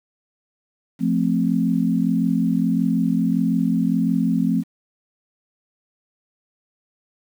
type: chord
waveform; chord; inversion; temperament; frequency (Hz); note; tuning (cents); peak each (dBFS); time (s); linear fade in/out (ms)
sine; F major; none; equal; 174.61 / 220 / 261.6; F3 / A3 / C4; 0 / 0 / 0; -21; 0.99-4.64; 50
effects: 8-bit